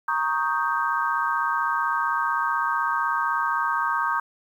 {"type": "chord", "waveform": "sine", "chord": "Eb dominant seventh", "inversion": "second", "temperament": "equal", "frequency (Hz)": [932.3, 1108.7, 1244.5, 1568], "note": ["Bb5", "Db6", "Eb6", "G6"], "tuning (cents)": [0, 0, 0, 0], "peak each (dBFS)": -27, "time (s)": [0.08, 4.2], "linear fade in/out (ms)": 5, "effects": ["9-bit"]}